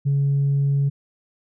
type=tone; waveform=sine; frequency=140 Hz; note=C#3; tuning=18 cents sharp; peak=-15 dBFS; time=0.05-0.9 s; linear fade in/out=20 ms; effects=tanh soft clip ceiling -14 dBFS